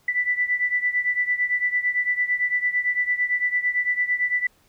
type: beating tone pair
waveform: sine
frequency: 1975.5 / 1984.4 Hz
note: B6 / B6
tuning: 0 / +8 cents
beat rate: 8.9 Hz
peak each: -22 / -25 dBFS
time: 0.08-4.47 s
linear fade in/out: 5 ms
effects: pink hiss -61 dBFS RMS until 4.68 s